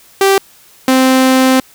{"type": "tone pair in turn", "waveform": "sawtooth", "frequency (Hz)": [390.5, 260.6], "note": ["G4", "C4"], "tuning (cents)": [-7, -7], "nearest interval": "perfect fifth", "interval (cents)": 700, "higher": "first", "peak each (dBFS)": -3, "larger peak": "neither", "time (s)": [[0.21, 0.38], [0.88, 1.6]], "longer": "second", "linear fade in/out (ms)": 2, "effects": ["white hiss -44 dBFS RMS until 1.74 s"]}